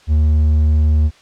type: tone with hard clipping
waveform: sine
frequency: 76.5 Hz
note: D#2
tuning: 29 cents flat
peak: -11 dBFS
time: 0.07-1.11 s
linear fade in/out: 50 ms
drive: 3 dB
effects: white hiss -48 dBFS RMS until 1.21 s + low-pass 5000 Hz 12 dB/octave